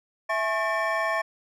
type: tone cluster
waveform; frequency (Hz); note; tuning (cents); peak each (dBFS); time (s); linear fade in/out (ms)
triangle; 658 / 842 / 1089 / 1790 / 2317; E5 / G#5 / C#6 / A6 / D7; -3 / +24 / -31 / +29 / -24; -26 / -33 / -27 / -27 / -34; 0.29-1.22; 10
effects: none